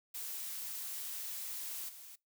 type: noise with level steps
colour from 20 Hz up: blue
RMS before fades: -42 / -52 dBFS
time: 0.14-2.16 s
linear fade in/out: 10 ms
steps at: 1.88 s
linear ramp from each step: 20 ms
effects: noise-tail reverb RT60 0.2 s tail -23 dB re dry